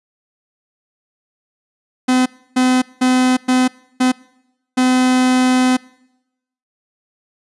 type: tone bursts at uneven times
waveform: 45% pulse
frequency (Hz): 254.7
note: C4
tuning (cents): -46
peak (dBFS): -11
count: 6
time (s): 2.08-2.26 / 2.56-2.82 / 3.01-3.37 / 3.48-3.68 / 4-4.12 / 4.77-5.77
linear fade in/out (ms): 10
effects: noise-tail reverb RT60 0.9 s tail -24 dB re dry + resampled to 24000 Hz